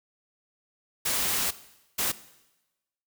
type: noise bursts at uneven times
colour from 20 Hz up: white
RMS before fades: -27 dBFS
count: 2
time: 1.05-1.51 / 1.98-2.12 s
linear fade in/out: 10 ms
effects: noise-tail reverb RT60 1.0 s tail -17 dB re dry